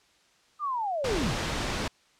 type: linear sweep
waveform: sine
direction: down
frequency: 1235 to 67.8 Hz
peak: -27 dBFS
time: 0.59-1.35 s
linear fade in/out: 50 ms
type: noise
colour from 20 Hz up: pink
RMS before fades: -30 dBFS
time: 1.04-1.88 s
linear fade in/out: 5 ms
effects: white hiss -63 dBFS RMS until 2.19 s + low-pass 6000 Hz 12 dB/octave